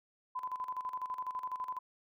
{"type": "tone with tremolo", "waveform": "sine", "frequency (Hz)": 1012, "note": "B5", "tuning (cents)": 42, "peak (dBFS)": -34, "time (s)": [0.35, 1.79], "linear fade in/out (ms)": 10, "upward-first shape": "square", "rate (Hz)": 12, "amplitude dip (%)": 70, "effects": []}